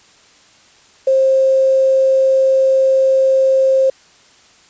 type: tone with quantisation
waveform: sine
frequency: 531 Hz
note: C5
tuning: 25 cents sharp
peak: -9 dBFS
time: 1.07-3.9 s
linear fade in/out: 5 ms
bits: 6
effects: white hiss -48 dBFS RMS until 4.69 s + resampled to 16000 Hz